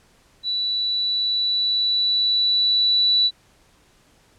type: tone with level ramp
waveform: sine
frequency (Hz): 3951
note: B7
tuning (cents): 0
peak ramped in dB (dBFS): -21 to -14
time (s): 0.43-3.31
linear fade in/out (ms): 50
effects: pink hiss -57 dBFS RMS until 4.38 s + low-pass 10000 Hz 12 dB/octave